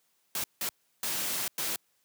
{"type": "noise bursts at uneven times", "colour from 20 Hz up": "white", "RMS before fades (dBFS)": -32, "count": 4, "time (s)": [[0.35, 0.44], [0.61, 0.69], [1.03, 1.48], [1.58, 1.76]], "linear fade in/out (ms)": 2, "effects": ["white hiss -72 dBFS RMS until 2.04 s", "high-pass 100 Hz 12 dB/octave"]}